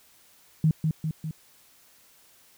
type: tone with echo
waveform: sine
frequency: 157.5 Hz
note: D#3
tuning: 21 cents sharp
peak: -17 dBFS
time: 0.64-0.71 s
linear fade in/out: 2 ms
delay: 200 ms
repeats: 3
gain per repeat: -4 dB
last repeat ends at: 1.31 s
effects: white hiss -58 dBFS RMS until 2.57 s